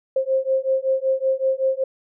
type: beating tone pair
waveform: sine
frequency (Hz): 527 / 532.3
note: C5 / C5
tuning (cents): +12 / +30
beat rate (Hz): 5.3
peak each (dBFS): -21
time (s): 0.16-1.84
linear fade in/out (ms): 5
effects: none